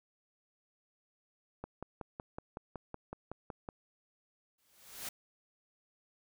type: click train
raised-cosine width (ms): 1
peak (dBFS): -27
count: 12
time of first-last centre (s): 1.64-3.688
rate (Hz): 5.37
type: noise with exponential growth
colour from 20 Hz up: white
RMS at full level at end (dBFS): -39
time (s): 4.58-5.09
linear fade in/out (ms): 5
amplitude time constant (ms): 110
effects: none